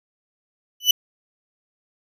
35% pulse tone with exponential growth, 2980 Hz, F#7, 12 cents sharp, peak -6 dBFS, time 0.8-0.91 s, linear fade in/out 5 ms, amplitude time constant 22 ms, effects none

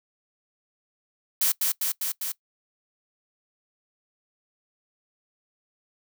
blue noise with echo, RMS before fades -22 dBFS, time 1.41-1.52 s, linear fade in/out 5 ms, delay 200 ms, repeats 4, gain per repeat -2 dB, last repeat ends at 2.32 s, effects noise-tail reverb RT60 0.1 s tail -20 dB re dry

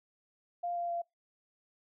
sine tone with pitch steps, 698.5 / 692.9 / 687.3 Hz, F5 / F5 / F5, 0 / -14 / -28 cents, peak -32 dBFS, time 0.63-1.02 s, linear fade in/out 10 ms, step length 130 ms, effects noise-tail reverb RT60 0.2 s tail -26 dB re dry

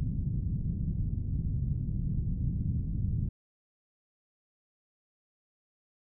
white low-pass noise, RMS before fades -31 dBFS, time 0-3.29 s, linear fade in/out 0 ms, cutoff 160 Hz, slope 24 dB/octave, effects none

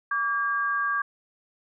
sine tone pair together, 1152.7 / 1617 Hz, D6 / G#6, -33 / -47 cents, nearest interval tritone, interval 586 cents, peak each -26 / -26 dBFS, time 0.11-1.02 s, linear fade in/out 5 ms, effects none

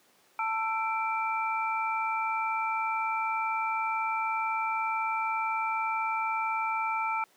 sine tone cluster, 888 / 1330 / 2342 Hz, A5 / E6 / D7, +16 / +15 / -5 cents, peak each -30 / -32 / -34 dBFS, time 0.39-7.24 s, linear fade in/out 2 ms, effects pink hiss -63 dBFS RMS until 7.36 s + high-pass 300 Hz 12 dB/octave

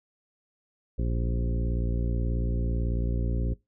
harmonic tone with a mistuned harmonic, 58.27 Hz, A#1, in tune, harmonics 1 / 2 / 3 / 4 / 5 / 6 / 7 / 9, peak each -26 / -32 / -36 / -38 / -40 / -42 / -43 / -45 dBFS, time 0.98-3.54 s, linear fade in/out 10 ms, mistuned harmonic 1, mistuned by -29 cents, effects noise-tail reverb RT60 0.2 s tail -21 dB re dry

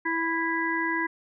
harmonic tone, 329.6 Hz, E4, in tune, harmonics 1 / 3 / 5 / 6, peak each -30 / -30 / -30 / -30 dBFS, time 0.05-1.07 s, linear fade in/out 10 ms, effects none

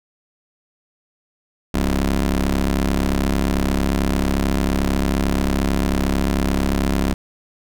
20% pulse ring-modulated tone, 68.9 Hz, C#2, 10 cents flat, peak -9 dBFS, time 1.74-7.14 s, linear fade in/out 5 ms, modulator 121 Hz, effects none

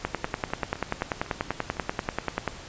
two click trains, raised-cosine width 0.5 ms, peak -10 / -24 dBFS, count 26 / 7, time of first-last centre 0.05-2.477 / 0.25-1.769 s, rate 10.3 / 3.95 Hz, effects pink hiss -43 dBFS RMS until 2.68 s + resampled to 16000 Hz

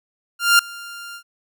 sawtooth tone with ADSR envelope, 1396.9 Hz, F6, in tune, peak -5 dBFS, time 0.39-1.23 s, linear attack 200 ms, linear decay 3 ms, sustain -24 dB, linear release 77 ms, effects none

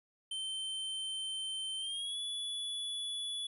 square tone with pitch glide, 3100 to 3420 Hz, G7 to A7, -20 to -50 cents, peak -37 dBFS, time 0.31-3.47 s, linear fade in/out 5 ms, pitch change +170 cents, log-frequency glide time 1.78-2.19 s, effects resampled to 32000 Hz + 13-bit

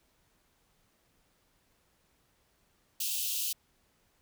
white high-pass noise, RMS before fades -33 dBFS, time 3-3.53 s, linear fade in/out 5 ms, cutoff 2600 Hz, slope 96 dB/octave, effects pink hiss -71 dBFS RMS until 4.21 s

